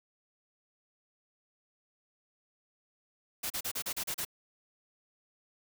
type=noise bursts; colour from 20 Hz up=white; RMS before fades=-35 dBFS; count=8; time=3.43-4.251 s; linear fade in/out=10 ms; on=72 ms; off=35 ms; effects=none